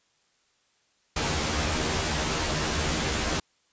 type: noise with comb filter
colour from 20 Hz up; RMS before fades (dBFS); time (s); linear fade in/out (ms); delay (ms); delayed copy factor
pink; -27; 1.16-3.4; 5; 13; +0.85
effects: white hiss -68 dBFS RMS until 3.72 s + resampled to 16000 Hz